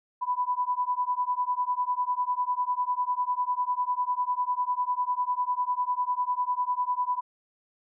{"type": "beating tone pair", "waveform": "sine", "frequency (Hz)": [988, 998], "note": ["B5", "B5"], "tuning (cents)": [0, 18], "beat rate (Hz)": 10, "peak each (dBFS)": -28, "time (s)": [0.21, 7.21], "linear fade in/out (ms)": 20, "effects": []}